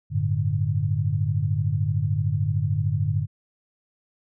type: chord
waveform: sine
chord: G suspended second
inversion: none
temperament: equal with one note detuned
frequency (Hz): 96.65 / 110 / 146.83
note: G2 / A2 / D3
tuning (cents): -24 / 0 / 0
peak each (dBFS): -25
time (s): 0.1-3.27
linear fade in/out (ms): 50
effects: none